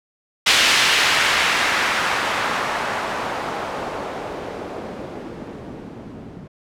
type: noise with low-pass filter sweep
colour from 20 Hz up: blue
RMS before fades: -22 dBFS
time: 0.46-6.48 s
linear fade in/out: 10 ms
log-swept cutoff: 3200 to 210 Hz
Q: 1
effects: none